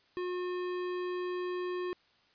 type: tone with hard clipping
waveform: sine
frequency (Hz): 360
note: F#4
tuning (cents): -47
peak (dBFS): -35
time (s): 0.17-1.93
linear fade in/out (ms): 0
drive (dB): 16
effects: white hiss -67 dBFS RMS until 2.34 s + resampled to 11025 Hz